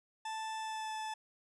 40% pulse tone with pitch glide, 880 to 870.9 Hz, A5 to A5, 0 to -18 cents, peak -37 dBFS, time 0.25-1.14 s, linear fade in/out 5 ms, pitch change -18 cents, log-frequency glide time 0.59-0.92 s, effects resampled to 22050 Hz

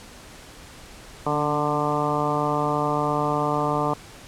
harmonic tone with a mistuned harmonic, 148.5 Hz, D3, 20 cents sharp, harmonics 1 / 2 / 3 / 4 / 5 / 6 / 7 / 8, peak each -29 / -29 / -29 / -29 / -29 / -29 / -29 / -29 dBFS, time 1.26-3.94 s, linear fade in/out 5 ms, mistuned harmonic 2, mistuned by -31 cents, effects pink hiss -44 dBFS RMS until 4.27 s + low-pass 10000 Hz 12 dB/octave

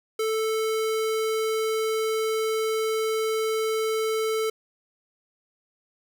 square tone, 440 Hz, A4, in tune, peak -24 dBFS, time 0.19-4.5 s, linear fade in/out 5 ms, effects none

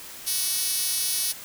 5% pulse tone with high-pass filter, 374.3 Hz, F#4, 20 cents sharp, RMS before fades -26 dBFS, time 0.26-1.33 s, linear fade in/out 20 ms, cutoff 7200 Hz, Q 1.4, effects white hiss -41 dBFS RMS until 1.44 s

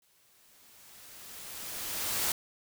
white noise with exponential growth, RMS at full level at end -29 dBFS, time 0.02-2.32 s, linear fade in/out 2 ms, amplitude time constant 500 ms, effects none

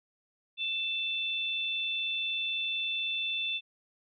sine tone pair together, 2655 / 3529 Hz, E7 / A7, +12 / +4 cents, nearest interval perfect fourth, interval 492 cents, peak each -33 / -32 dBFS, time 0.57-3.61 s, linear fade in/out 50 ms, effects none

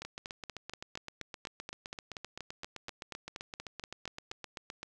two click trains, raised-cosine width 0.2 ms, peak -24 / -23 dBFS, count 38 / 19, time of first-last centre 0.05-4.83 / 0.02-4.316 s, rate 7.74 / 4.19 Hz, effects none

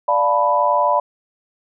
sine chord, B half-diminished seventh, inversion first, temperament equal, 587.3 / 698.5 / 880 / 987.8 Hz, D5 / F5 / A5 / B5, 0 / 0 / 0 / 0 cents, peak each -19 / -22 / -22 / -16 dBFS, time 0.08-1 s, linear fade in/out 5 ms, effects none

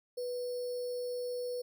sine tone with sample-and-hold, 492.7 Hz, B4, 4 cents flat, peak -34 dBFS, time 0.17-1.62 s, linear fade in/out 10 ms, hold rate 4900 Hz, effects none

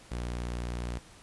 sawtooth tone, 59.8 Hz, A#1, 45 cents sharp, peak -29 dBFS, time 0.11-0.99 s, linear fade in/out 10 ms, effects pink hiss -54 dBFS RMS until 1.22 s + resampled to 24000 Hz

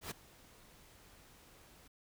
pink noise with ADSR envelope, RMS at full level -40 dBFS, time 0.01-1.88 s, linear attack 100 ms, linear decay 11 ms, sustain -21 dB, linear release 8 ms, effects none

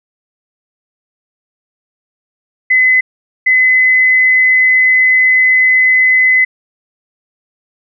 sine tone bursts at uneven times, 2027 Hz, B6, 45 cents sharp, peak -6 dBFS, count 2, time 2.7-3.01 / 3.46-6.45 s, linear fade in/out 10 ms, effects none

